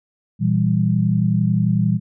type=chord; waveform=sine; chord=E diminished; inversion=second; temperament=equal with one note detuned; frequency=117.9 / 164.81 / 196 Hz; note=Bb2 / E3 / G3; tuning=+20 / 0 / 0 cents; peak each=-19 dBFS; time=0.39-2 s; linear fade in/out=50 ms; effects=none